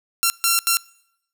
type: tone bursts at uneven times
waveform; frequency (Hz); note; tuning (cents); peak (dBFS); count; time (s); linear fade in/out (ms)
5% pulse; 1364; F6; -41; -4; 3; 0.23-0.3 / 0.44-0.59 / 0.67-0.77; 0
effects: noise-tail reverb RT60 0.8 s tail -24 dB re dry